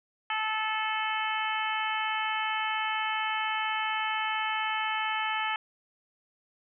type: harmonic tone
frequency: 435.7 Hz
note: A4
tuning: 17 cents flat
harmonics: 2 / 3 / 4 / 5 / 6 / 7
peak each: -32 / -34 / -35 / -36 / -37 / -37 dBFS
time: 0.3-5.56 s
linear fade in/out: 2 ms
effects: none